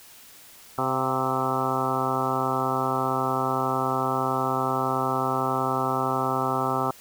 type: harmonic tone with a mistuned harmonic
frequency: 130.81 Hz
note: C3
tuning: in tune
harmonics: 1 / 2 / 3 / 4 / 5 / 6 / 7 / 8 / 9 / 10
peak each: -33 / -32 / -32 / -34 / -33 / -30 / -32 / -33 / -31 / -30 dBFS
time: 0.78-6.91 s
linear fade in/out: 2 ms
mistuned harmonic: 5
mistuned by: +45 cents
effects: white hiss -49 dBFS RMS until 7 s